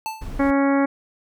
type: tone with exponential decay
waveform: square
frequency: 880 Hz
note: A5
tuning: in tune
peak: -23 dBFS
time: 0.06-0.36 s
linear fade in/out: 0 ms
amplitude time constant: 65 ms
type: noise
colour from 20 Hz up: brown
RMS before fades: -31 dBFS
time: 0.21-0.51 s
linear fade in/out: 10 ms
type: harmonic tone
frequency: 277.2 Hz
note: C#4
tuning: in tune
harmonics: 1 / 2 / 3 / 4 / 5 / 6 / 7 / 8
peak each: -17 / -23 / -27 / -29 / -31 / -33 / -34 / -35 dBFS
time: 0.39-0.86 s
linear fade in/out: 10 ms
effects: none